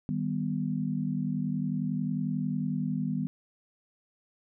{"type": "chord", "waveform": "sine", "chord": "Eb augmented", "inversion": "none", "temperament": "equal", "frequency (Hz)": [155.56, 196, 246.9], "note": ["Eb3", "G3", "B3"], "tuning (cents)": [0, 0, 0], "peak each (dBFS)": -32, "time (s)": [0.09, 3.27], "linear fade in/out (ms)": 0, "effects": []}